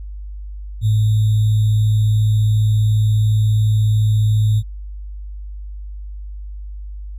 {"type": "tone with sample-and-hold", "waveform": "sine", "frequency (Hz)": 107.2, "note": "A2", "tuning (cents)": -45, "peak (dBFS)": -11, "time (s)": [0.81, 4.63], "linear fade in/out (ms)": 50, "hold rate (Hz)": 3675, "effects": ["added 50 Hz sine -27 dBFS peak until 7.18 s", "MP3 64 kbps"]}